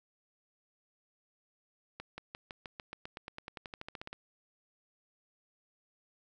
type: accelerating click train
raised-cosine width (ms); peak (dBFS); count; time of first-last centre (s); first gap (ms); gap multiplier
0.3; -26; 21; 2-4.13; 180; 0.94
effects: none